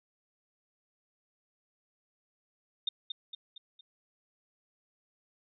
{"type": "tone with echo", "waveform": "sine", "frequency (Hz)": 3648, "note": "A#7", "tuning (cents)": -38, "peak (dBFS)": -27, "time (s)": [2.87, 2.89], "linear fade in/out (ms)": 5, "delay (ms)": 230, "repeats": 4, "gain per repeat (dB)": -6, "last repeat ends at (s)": 3.81, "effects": []}